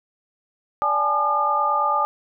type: tone cluster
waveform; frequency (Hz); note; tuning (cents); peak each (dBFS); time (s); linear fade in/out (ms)
sine; 582 / 815 / 864 / 1208; D5 / G#5 / A5 / D6; -16 / -33 / -32 / +48; -28 / -27 / -23 / -20; 0.82-2.05; 0
effects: none